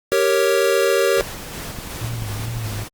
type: chord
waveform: square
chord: G diminished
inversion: none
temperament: equal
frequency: 392 / 466.2 / 554.4 Hz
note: G4 / Bb4 / Db5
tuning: 0 / 0 / 0 cents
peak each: -20 dBFS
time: 0.12-1.21 s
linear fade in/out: 0 ms
type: noise with tremolo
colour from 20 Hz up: pink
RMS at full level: -31 dBFS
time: 1.16-2.89 s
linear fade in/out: 20 ms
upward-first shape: square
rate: 2.7 Hz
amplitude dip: 25%
type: click train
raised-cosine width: 5 ms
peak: -22 dBFS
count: 12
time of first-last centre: 1.7-2.657 s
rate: 11.5 Hz
type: tone with vibrato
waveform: sine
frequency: 110 Hz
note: A2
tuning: in tune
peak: -25 dBFS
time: 2.01-2.84 s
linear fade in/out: 5 ms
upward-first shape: sine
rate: 2.4 Hz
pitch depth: 110 cents each way
effects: Opus 48 kbps